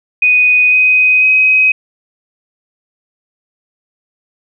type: tone with pitch steps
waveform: sine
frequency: 2489 / 2508 / 2527 Hz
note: D#7 / D#7 / D#7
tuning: 0 / +13 / +26 cents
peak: -6 dBFS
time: 0.22-1.72 s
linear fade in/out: 5 ms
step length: 500 ms
effects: none